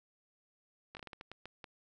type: slowing click train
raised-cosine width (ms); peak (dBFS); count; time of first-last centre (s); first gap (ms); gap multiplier
0.3; -30; 10; 0.95-1.642; 19; 1.33
effects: none